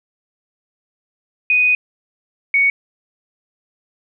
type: tone pair in turn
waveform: sine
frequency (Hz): 2489 / 2230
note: D#7 / C#7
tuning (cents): 0 / +10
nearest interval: major second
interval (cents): 190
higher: first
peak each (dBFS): -11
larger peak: neither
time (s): 1.5-1.75 / 2.54-2.7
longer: first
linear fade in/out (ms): 2
effects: none